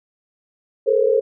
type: tone cluster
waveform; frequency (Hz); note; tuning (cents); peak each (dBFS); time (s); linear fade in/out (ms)
sine; 428.2 / 465 / 531; A4 / A#4 / C5; -47 / -4 / +25; -18; 0.86-1.21; 20
effects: none